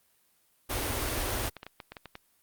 pink band-stop noise, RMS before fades -31 dBFS, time 0.69-1.5 s, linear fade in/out 20 ms, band 130 to 230 Hz, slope 96 dB/octave
clicks, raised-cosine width 0.3 ms, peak -25 dBFS, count 11, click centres 1.085 / 1.118 / 1.206 / 1.567 / 1.631 / 1.666 / 1.802 / 1.92 / 1.968 / 2.057 / 2.154 s
effects white hiss -68 dBFS RMS until 2.42 s + Opus 32 kbps

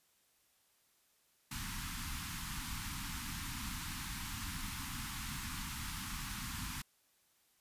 pink band-stop noise, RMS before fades -42 dBFS, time 1.51-6.82 s, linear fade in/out 5 ms, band 280 to 910 Hz, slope 48 dB/octave, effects white hiss -73 dBFS RMS until 7.6 s + resampled to 32000 Hz

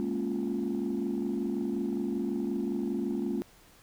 sine chord, Bb minor seventh, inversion third, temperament equal, 207.7 / 233.1 / 277.2 / 349.2 Hz, Ab3 / Bb3 / Db4 / F4, 0 / 0 / 0 / 0 cents, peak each -33 dBFS, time 0-3.42 s, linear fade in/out 0 ms, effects tanh soft clip ceiling -23 dBFS + pink hiss -58 dBFS RMS until 3.82 s

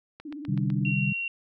click train, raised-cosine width 0.3 ms, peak -27 dBFS, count 5, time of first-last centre 0.2-0.702 s, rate 7.97 Hz
sine tone with vibrato, 294 Hz, D4, 2 cents sharp, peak -35 dBFS, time 0.25-0.92 s, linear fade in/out 5 ms, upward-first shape sine, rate 18 Hz, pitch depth 110 cents each way
sine chord, C suspended second, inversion none, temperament equal with one note detuned, 130.81 / 150.7 / 196 Hz, C3 / D3 / G3, 0 / +45 / 0 cents, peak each -28 dBFS, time 0.48-1.13 s, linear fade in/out 10 ms
sine tone, 2744 Hz, F7, 31 cents flat, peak -28 dBFS, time 0.85-1.28 s, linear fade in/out 2 ms
effects none

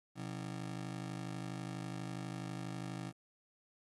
30% pulse ring-modulated tone, 150.7 Hz, D3, 45 cents sharp, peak -35 dBFS, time 0.15-3.13 s, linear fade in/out 50 ms, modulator 26.1 Hz, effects resampled to 24000 Hz + 11-bit

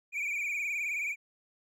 triangle tone with vibrato, 2349 Hz, D7, in tune, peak -29 dBFS, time 0.12-1.16 s, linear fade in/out 50 ms, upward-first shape triangle, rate 19 Hz, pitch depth 100 cents each way, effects none

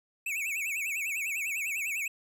square tone with vibrato, 2436 Hz, D#7, 37 cents flat, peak -31 dBFS, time 0.26-2.08 s, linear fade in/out 5 ms, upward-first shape sine, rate 10 Hz, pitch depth 180 cents each way, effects none

